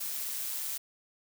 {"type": "noise with amplitude modulation", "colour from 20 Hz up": "blue", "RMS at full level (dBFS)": -34, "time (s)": [0, 0.78], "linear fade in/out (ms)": 10, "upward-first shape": "sine", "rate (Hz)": 138, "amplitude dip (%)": 35, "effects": []}